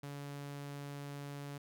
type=tone; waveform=sawtooth; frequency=142.5 Hz; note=C#3; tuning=48 cents sharp; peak=-39 dBFS; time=0.03-1.58 s; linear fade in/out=5 ms; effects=none